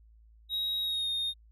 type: tone with pitch glide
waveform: triangle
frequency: 3803 to 3690 Hz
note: A#7 to A#7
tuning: +34 to -18 cents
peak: -28 dBFS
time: 0.49-1.34 s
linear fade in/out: 50 ms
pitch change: -52 cents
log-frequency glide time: 0.81-1.09 s
effects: added 55 Hz sine -55 dBFS peak until 1.51 s